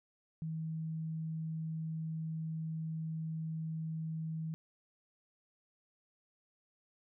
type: tone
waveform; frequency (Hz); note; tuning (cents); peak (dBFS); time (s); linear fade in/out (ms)
sine; 160; D#3; +49; -36; 0.42-4.54; 0
effects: none